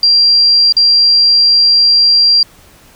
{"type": "tone with dropouts", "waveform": "sine", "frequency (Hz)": 4746, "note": "D8", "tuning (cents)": 17, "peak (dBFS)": -5, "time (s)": [0.03, 2.43], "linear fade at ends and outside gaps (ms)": 2, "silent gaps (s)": [0.724, 0.767], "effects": ["pink hiss -43 dBFS RMS until 2.95 s"]}